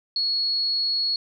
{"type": "tone", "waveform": "sine", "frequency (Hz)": 4345, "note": "C#8", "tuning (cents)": -35, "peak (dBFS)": -21, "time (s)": [0.16, 1.16], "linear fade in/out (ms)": 2, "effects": []}